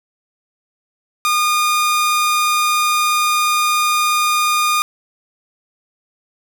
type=tone; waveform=sawtooth; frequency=1219 Hz; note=D#6; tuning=36 cents flat; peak=-10 dBFS; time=1.25-4.82 s; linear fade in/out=0 ms; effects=none